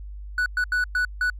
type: tone bursts at uneven times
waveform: triangle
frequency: 1480 Hz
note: F#6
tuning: in tune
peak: -18 dBFS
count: 5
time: 0.38-0.46 / 0.57-0.64 / 0.72-0.84 / 0.95-1.05 / 1.21-1.3 s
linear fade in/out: 2 ms
effects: added 50 Hz sine -34 dBFS peak until 1.39 s